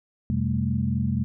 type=tone cluster; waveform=sine; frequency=87.7 / 128.8 / 198.9 / 222.9 Hz; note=F2 / C3 / G3 / A3; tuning=+8 / -27 / +25 / +23 cents; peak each=-28 / -26 / -28 / -28 dBFS; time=0.3-1.24 s; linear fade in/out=0 ms; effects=none